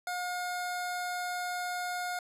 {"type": "tone", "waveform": "25% pulse", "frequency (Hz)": 717, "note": "F5", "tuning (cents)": 45, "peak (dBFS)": -29, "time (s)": [0.07, 2.19], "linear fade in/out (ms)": 2, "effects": ["resampled to 32000 Hz"]}